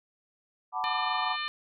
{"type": "chord", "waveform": "sine", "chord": "B minor seventh", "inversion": "second", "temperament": "equal", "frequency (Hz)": [740, 880, 987.8, 1174.7], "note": ["F#5", "A5", "B5", "D6"], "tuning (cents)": [0, 0, 0, 0], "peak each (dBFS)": -34, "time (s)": [0.72, 1.37], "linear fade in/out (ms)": 50}
{"type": "harmonic tone", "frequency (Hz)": 600, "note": "D5", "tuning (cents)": 37, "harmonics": [2, 3, 4, 5, 6, 7], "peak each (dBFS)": [-35, -37, -38, -39, -40, -40], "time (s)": [0.84, 1.48], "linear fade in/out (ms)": 0}
{"effects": []}